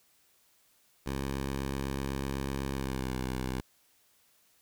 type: tone with pitch glide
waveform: 10% pulse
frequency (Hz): 68 to 64.18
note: C#2 to C2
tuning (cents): -33 to -33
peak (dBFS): -24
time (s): 1.06-3.61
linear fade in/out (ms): 5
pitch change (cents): -100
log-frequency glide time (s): 2.7-3.14
effects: white hiss -67 dBFS RMS until 4.61 s